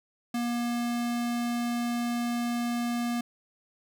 square tone, 238.5 Hz, A#3, 40 cents sharp, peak -28 dBFS, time 0.34-3.21 s, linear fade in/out 5 ms, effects none

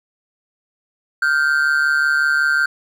triangle ring-modulated tone, 1480 Hz, F#6, in tune, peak -9 dBFS, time 1.22-2.66 s, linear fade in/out 5 ms, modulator 72.7 Hz, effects none

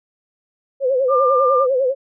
sine tone with vibrato, 523.3 Hz, C5, in tune, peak -14 dBFS, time 0.8-1.95 s, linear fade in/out 50 ms, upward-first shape sine, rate 10 Hz, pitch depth 96 cents each way
sine tone, 1196 Hz, D6, 31 cents sharp, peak -15 dBFS, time 1.08-1.67 s, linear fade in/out 50 ms
effects none

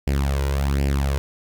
sawtooth tone with flanger, 69.3 Hz, C#2, in tune, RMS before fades -21 dBFS, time 0.07-1.18 s, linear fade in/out 0 ms, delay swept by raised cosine 0.39 to 2.09 ms, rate 1.3 Hz, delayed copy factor +0.7, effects none

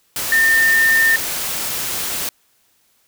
sine tone in noise, 1809 Hz, A6, 48 cents sharp, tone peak -11 dBFS, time 0.32-1.16 s, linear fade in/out 2 ms, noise white, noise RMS -23 dBFS, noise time 0.16-2.29 s, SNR +9 dB, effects white hiss -60 dBFS RMS until 3.07 s

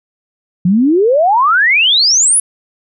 sine exponential sweep, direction up, 170 to 10730 Hz, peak -7 dBFS, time 0.65-2.4 s, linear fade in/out 5 ms, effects none

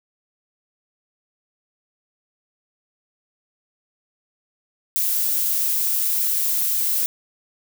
violet noise with amplitude modulation, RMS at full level -20 dBFS, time 4.96-7.06 s, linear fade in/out 0 ms, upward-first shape sine, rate 159 Hz, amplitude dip 25%, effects none

